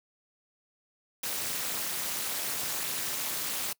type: noise with amplitude modulation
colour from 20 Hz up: white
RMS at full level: -29 dBFS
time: 1.23-3.73 s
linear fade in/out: 5 ms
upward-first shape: sine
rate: 233 Hz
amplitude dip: 95%
effects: noise-tail reverb RT60 0.1 s tail -24 dB re dry + high-pass 100 Hz 12 dB/octave